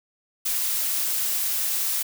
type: noise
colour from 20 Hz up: blue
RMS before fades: -25 dBFS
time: 0.45-2.03 s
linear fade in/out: 10 ms
effects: none